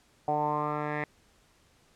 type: tone with low-pass filter sweep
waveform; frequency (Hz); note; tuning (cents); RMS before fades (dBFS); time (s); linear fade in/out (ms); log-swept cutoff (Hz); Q
10% pulse; 149.4; D3; +30; -30; 0.28-1.04; 2; 740 to 1900; 5.8
effects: pink hiss -64 dBFS RMS until 1.95 s + low-pass 10000 Hz 12 dB/octave